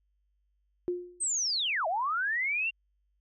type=tone with exponential decay; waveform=sine; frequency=355.4 Hz; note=F4; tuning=30 cents sharp; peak=-25 dBFS; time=0.88-1.28 s; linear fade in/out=0 ms; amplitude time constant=85 ms
type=linear two-way sweep; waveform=sine; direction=down then up; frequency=8500 to 615 to 2800 Hz; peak=-27 dBFS; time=1.2-2.71 s; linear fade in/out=20 ms; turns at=1.87 s
effects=added 50 Hz sine -70 dBFS peak until 3.2 s